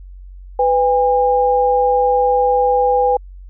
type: tone pair together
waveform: sine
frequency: 499.1 / 810 Hz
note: B4 / G#5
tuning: +18 / -43 cents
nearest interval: minor sixth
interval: 839 cents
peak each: -14 dBFS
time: 0.59-3.17 s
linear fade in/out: 5 ms
effects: added 46 Hz sine -33 dBFS peak until 3.49 s